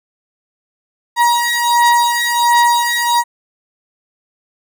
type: beating tone pair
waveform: 35% pulse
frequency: 951 / 952.4 Hz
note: A#5 / A#5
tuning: +34 / +37 cents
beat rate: 1.4 Hz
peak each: -12 dBFS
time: 1.16-3.24 s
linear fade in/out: 50 ms
effects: none